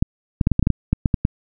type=clicks; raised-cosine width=5 ms; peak=-3 dBFS; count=12; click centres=0.025 / 0.412 / 0.471 / 0.517 / 0.594 / 0.627 / 0.671 / 0.703 / 0.93 / 1.058 / 1.142 / 1.251 s; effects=none